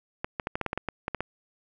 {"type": "clicks", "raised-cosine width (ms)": 0.5, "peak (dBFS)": -14, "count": 12, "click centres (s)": [0.245, 0.398, 0.471, 0.555, 0.613, 0.663, 0.731, 0.776, 0.887, 1.081, 1.147, 1.206], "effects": []}